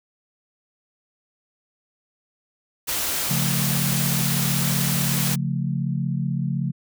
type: noise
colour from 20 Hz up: white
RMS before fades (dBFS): -25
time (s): 2.87-5.36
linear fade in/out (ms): 20
type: chord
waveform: sine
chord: Db augmented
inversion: none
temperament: equal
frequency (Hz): 138.59 / 174.61 / 220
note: Db3 / F3 / A3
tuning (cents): 0 / 0 / 0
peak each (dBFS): -24 / -26 / -30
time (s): 3.29-6.72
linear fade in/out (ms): 20
effects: none